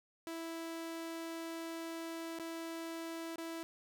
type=tone with dropouts; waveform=sawtooth; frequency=329.6 Hz; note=E4; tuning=in tune; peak=-37 dBFS; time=0.27-3.63 s; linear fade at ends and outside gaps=0 ms; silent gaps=2.387-2.397 / 3.358-3.382 s; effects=none